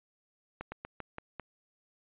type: slowing click train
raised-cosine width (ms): 0.5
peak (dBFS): -24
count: 6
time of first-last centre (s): 0.61-1.397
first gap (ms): 110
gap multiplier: 1.18
effects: resampled to 8000 Hz